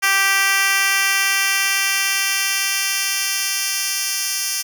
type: tone with high-pass filter sweep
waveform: 10% pulse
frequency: 391.1 Hz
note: G4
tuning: 4 cents flat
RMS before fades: -19 dBFS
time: 0.02-4.63 s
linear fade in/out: 20 ms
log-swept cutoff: 1600 to 4800 Hz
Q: 0.95
effects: none